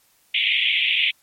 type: band-pass noise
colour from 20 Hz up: pink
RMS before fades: -20 dBFS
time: 0.34-1.11 s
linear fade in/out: 5 ms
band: 2100 to 3500 Hz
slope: 96 dB/octave
effects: white hiss -60 dBFS RMS until 1.22 s + MP3 64 kbps